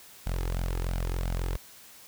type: tone with flanger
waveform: sawtooth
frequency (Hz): 43.67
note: F1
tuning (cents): +1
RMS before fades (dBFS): -30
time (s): 0.26-1.57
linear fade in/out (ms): 10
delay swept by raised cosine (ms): 1.3 to 2.4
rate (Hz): 2.9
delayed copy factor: +0.55
effects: white hiss -51 dBFS RMS until 2.07 s